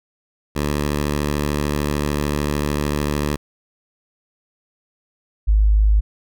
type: tone pair in turn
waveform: 10% pulse / sine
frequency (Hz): 73.42 / 52.24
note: D2 / G#1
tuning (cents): 0 / +11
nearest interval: tritone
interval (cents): 589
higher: first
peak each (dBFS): -11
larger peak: neither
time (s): 0.55-3.37 / 5.47-6.01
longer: first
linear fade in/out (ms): 20
effects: none